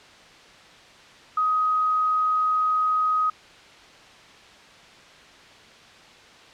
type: tone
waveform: sine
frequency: 1257 Hz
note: D#6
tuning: 17 cents sharp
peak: -19 dBFS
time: 1.37-3.3 s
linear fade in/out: 5 ms
effects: white hiss -48 dBFS RMS until 6.53 s + low-pass 4000 Hz 12 dB/octave